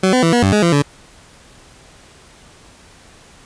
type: tone with pitch steps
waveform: 20% pulse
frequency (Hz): 188.4 / 253.6 / 165.6 / 240.8 / 96.4 / 209.6 / 170.5 / 143.6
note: F#3 / B3 / E3 / B3 / G2 / G#3 / F3 / D3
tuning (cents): +32 / +46 / +8 / -44 / -28 / +16 / -41 / -39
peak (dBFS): -6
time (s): 0.03-0.822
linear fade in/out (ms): 5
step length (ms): 99
effects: pink hiss -45 dBFS RMS until 3.45 s + resampled to 22050 Hz